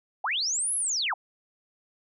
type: linear two-way sweep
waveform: sine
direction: up then down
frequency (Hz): 659.3 to 11175 to 659.3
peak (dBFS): -25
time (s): 0.24-1.14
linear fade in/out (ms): 5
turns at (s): 0.75
effects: none